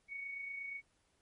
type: tone with amplitude modulation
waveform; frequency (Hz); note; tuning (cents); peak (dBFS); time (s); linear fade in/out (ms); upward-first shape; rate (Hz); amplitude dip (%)
sine; 2229; C#7; +9; -39; 0.08-0.82; 50; sine; 28.4; 40
effects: pink hiss -75 dBFS RMS until 1.21 s + MP3 48 kbps